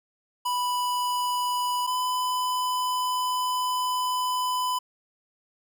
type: tone pair in turn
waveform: square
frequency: 987.8 / 1003.3 Hz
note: B5 / B5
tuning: 0 / +27 cents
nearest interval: unison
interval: 27 cents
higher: second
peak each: -25 / -25 dBFS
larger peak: neither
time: 0.45-1.87 / 1.87-4.79 s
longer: second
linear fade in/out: 10 ms
effects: none